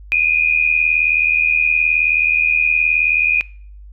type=tone pair together; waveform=sine; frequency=2414 / 2493 Hz; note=D7 / D#7; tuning=+47 / +3 cents; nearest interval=minor second; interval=56 cents; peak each=-15 dBFS; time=0.12-3.41 s; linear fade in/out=0 ms; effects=noise-tail reverb RT60 0.5 s tail -23 dB re dry + added 50 Hz sine -35 dBFS peak until 3.92 s